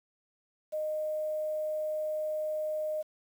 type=tone with quantisation; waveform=sine; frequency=616 Hz; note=D#5; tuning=17 cents flat; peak=-30 dBFS; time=0.72-3.03 s; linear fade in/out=20 ms; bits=9; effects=none